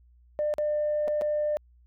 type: tone with dropouts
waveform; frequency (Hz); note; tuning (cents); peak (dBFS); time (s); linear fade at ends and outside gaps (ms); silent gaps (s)
sine; 599; D5; +34; -23; 0.39-1.57; 0; 0.539-0.583 / 1.077-1.081 / 1.212-1.219
effects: tanh soft clip ceiling -20 dBFS + added 60 Hz sine -55 dBFS peak until 1.86 s